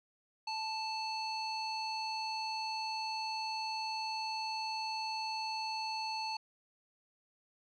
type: tone with low-pass filter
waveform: square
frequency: 880 Hz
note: A5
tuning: in tune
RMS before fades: -38 dBFS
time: 0.47-6.37 s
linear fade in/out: 5 ms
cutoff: 4500 Hz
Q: 3.8
effects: none